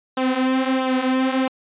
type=tone with flanger; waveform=sawtooth; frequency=260.1 Hz; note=C4; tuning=10 cents flat; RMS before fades=-20 dBFS; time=0.17-1.48 s; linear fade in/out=5 ms; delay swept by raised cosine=0.44 to 6.34 ms; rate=1.5 Hz; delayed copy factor=-0.65; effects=resampled to 8000 Hz